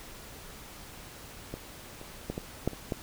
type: clicks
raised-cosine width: 2 ms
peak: -22 / -29 / -19 / -20 / -13 / -28 / -16 dBFS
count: 7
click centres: 1.54 / 2.014 / 2.3 / 2.379 / 2.676 / 2.733 / 2.922 s
effects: pink hiss -47 dBFS RMS until 3.02 s